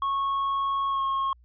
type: tone with pitch glide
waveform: triangle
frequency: 1100 to 1084.2 Hz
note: C#6 to C#6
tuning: -14 to -39 cents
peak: -22 dBFS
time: 0.02-1.33 s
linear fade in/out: 2 ms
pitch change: -25 cents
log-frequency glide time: 0.89-1.02 s
effects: added 60 Hz sine -53 dBFS peak until 1.44 s + resampled to 11025 Hz